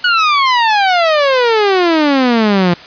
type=exponential sweep; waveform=sawtooth; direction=down; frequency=1480 to 170.4 Hz; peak=-5 dBFS; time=0.04-2.74 s; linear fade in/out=5 ms; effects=white hiss -34 dBFS RMS until 2.86 s + resampled to 11025 Hz